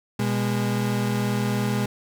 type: tone pair together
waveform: 35% pulse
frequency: 122.26 / 204.9 Hz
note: B2 / G#3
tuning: -17 / -23 cents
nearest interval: major sixth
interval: 894 cents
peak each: -23 dBFS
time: 0.19-1.86 s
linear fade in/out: 5 ms
effects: none